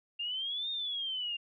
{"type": "exponential two-way sweep", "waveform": "sine", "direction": "up then down", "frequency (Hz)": [2781, 3698, 2781], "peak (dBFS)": -33, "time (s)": [0.19, 1.37], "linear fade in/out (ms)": 10, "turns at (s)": 0.7, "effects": []}